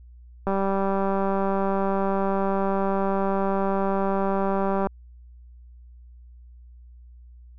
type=click train; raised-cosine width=1 ms; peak=-12 dBFS; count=859; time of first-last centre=0.47-4.87 s; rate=195 Hz; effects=added 60 Hz sine -44 dBFS peak until 7.58 s